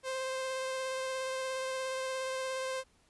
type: tone with vibrato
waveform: sawtooth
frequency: 523.3 Hz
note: C5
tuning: in tune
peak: -30 dBFS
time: 0.03-2.84 s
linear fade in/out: 50 ms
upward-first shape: triangle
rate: 17 Hz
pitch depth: 15 cents each way
effects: pink hiss -68 dBFS RMS until 3.09 s + resampled to 24000 Hz